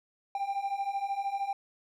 triangle beating tone pair, 784 / 797 Hz, G5 / G5, 0 / +28 cents, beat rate 13 Hz, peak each -33 / -30 dBFS, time 0.35-1.53 s, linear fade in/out 2 ms, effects none

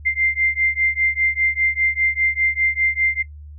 sine beating tone pair, 2090 / 2095 Hz, C7 / C7, -2 / +2 cents, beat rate 5 Hz, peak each -20 dBFS, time 0.05-3.23 s, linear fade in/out 20 ms, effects noise-tail reverb RT60 0.1 s tail -17 dB re dry + added 74 Hz sine -35 dBFS peak until 3.58 s

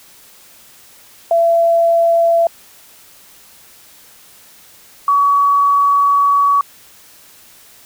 sine tone pair in turn, 673 / 1131.8 Hz, E5 / C#6, +36 / +36 cents, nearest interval major sixth, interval 900 cents, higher second, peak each -9 dBFS, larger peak neither, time 1.31-2.47 / 5.08-6.61 s, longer second, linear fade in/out 2 ms, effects white hiss -44 dBFS RMS until 7.85 s

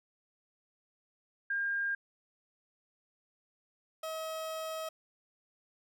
sine / 30% pulse tone pair in turn, 1608 / 638.1 Hz, G6 / D#5, +44 / +44 cents, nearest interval octave + major third, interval 1600 cents, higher first, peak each -30 / -34 dBFS, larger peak first, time 1.5-1.95 / 4.03-4.89 s, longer second, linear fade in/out 5 ms, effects none

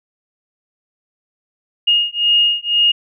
sine beating tone pair, 2852 / 2854 Hz, F7 / F7, +36 / +37 cents, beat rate 2 Hz, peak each -15 dBFS, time 1.87-2.92 s, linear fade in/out 10 ms, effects none

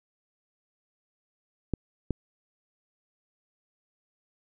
clicks, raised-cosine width 3 ms, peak -14 dBFS, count 2, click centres 1.737 / 2.107 s, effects none

